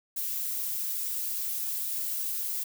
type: noise with flanger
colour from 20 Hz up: violet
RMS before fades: -32 dBFS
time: 0.16-2.64 s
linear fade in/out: 10 ms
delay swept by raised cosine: 1.6 to 6 ms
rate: 2.5 Hz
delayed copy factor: -0.55
effects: none